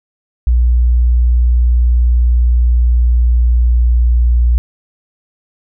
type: tone with pitch glide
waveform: sine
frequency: 60.1 to 59.68 Hz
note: B1 to A#1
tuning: -46 to +41 cents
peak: -7 dBFS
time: 0.47-4.58 s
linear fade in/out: 0 ms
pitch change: -13 cents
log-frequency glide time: 1.34-4.18 s
effects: none